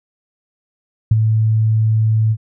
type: tone with ADSR envelope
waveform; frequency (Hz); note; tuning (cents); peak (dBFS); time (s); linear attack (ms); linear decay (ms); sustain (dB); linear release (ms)
sine; 110; A2; 0; -5; 1.11-2.37; 6; 25; -6; 57
effects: none